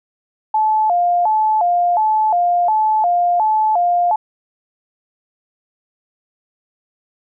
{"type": "tone with vibrato", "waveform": "sine", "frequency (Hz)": 780, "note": "G5", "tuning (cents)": -9, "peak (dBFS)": -12, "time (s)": [0.54, 4.16], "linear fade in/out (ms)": 5, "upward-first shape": "square", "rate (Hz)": 1.4, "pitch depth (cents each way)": 180, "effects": []}